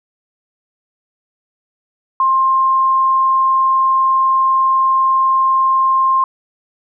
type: tone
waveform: sine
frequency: 1058 Hz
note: C6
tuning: 19 cents sharp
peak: -10 dBFS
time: 2.2-6.24 s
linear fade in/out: 2 ms
effects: none